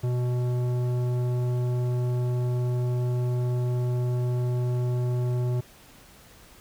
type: tone with tanh clipping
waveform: sine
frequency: 123.47 Hz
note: B2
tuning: in tune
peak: -25 dBFS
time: 0.03-5.61 s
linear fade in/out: 10 ms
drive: 13 dB
effects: pink hiss -52 dBFS RMS until 6.6 s